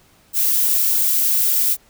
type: noise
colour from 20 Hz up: violet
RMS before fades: -17 dBFS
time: 0.33-1.77 s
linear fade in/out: 50 ms
effects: pink hiss -54 dBFS RMS until 1.89 s